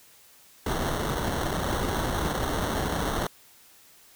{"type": "noise with sample-and-hold", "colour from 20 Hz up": "pink", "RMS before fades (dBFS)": -28, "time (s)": [0.66, 3.27], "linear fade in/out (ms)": 5, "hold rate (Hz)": 2450, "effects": ["white hiss -55 dBFS RMS until 4.15 s"]}